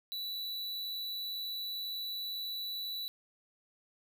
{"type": "tone", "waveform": "square", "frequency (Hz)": 3951, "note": "B7", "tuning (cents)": 0, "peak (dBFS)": -37, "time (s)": [0.12, 3.08], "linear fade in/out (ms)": 0, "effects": []}